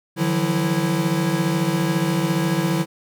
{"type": "tone cluster", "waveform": "square", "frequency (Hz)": [150.2, 167.9, 182.3, 330.1], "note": ["D3", "E3", "F#3", "E4"], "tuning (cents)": [39, 32, -25, 2], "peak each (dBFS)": -25, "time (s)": [0.16, 2.86], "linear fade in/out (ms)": 50, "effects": []}